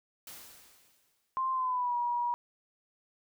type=noise with exponential decay; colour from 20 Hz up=white; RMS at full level=-45 dBFS; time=0.27-1.47 s; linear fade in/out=2 ms; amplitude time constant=260 ms
type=tone with pitch glide; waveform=sine; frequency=1048 to 961 Hz; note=C6 to B5; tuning=+2 to -48 cents; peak=-28 dBFS; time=1.37-2.34 s; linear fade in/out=0 ms; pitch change=-150 cents; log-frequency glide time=1.52-1.96 s
effects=none